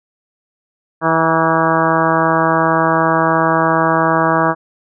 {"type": "harmonic tone with a mistuned harmonic", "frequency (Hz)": 162.8, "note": "E3", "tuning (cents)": -21, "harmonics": [1, 2, 3, 4, 5, 6, 7, 8, 9, 10], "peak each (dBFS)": [-21, -19, -22, -18, -21, -19, -18, -23, -23, -23], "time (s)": [1.01, 4.55], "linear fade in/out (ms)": 50, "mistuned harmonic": 6, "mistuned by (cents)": -26, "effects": []}